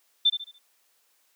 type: tone with echo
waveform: sine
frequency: 3552 Hz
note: A7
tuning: 16 cents sharp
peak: -16 dBFS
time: 0.25-0.3 s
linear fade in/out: 10 ms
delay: 72 ms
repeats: 4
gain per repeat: -9 dB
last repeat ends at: 0.588 s
effects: white hiss -67 dBFS RMS until 1.35 s + high-pass 400 Hz 12 dB/octave